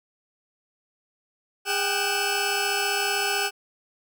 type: tone cluster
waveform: 20% pulse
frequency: 406.3 / 777 / 1480 / 2618 Hz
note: G#4 / G5 / F#6 / E7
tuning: -38 / -16 / 0 / -13 cents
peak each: -24 dBFS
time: 1.65-3.51 s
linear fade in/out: 50 ms
effects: none